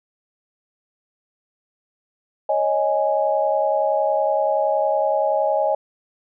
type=chord; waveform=sine; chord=C# suspended second; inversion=none; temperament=equal with one note detuned; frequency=554.4 / 625.1 / 830.6 Hz; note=C#5 / D#5 / G#5; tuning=0 / +8 / 0 cents; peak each=-22 / -20 / -22 dBFS; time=2.49-5.75 s; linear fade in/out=5 ms; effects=none